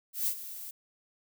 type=noise with ADSR envelope; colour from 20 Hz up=violet; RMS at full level=-28 dBFS; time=0.13-0.71 s; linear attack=140 ms; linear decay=72 ms; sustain=-14 dB; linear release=5 ms; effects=none